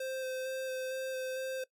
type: tone with vibrato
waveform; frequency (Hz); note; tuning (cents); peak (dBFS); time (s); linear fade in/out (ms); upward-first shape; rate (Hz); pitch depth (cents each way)
square; 521; C5; -7; -36; 0-1.64; 5; square; 2.2; 11
effects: noise-tail reverb RT60 0.1 s tail -20 dB re dry